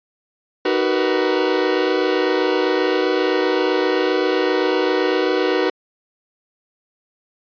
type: chord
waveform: 40% pulse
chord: B major seventh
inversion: first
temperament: equal with one note detuned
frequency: 311.1 / 376 / 466.2 / 493.9 Hz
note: D#4 / F#4 / A#4 / B4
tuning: 0 / +28 / 0 / 0 cents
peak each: -22 / -19 / -23 / -21 dBFS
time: 0.65-5.7 s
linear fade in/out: 5 ms
effects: resampled to 11025 Hz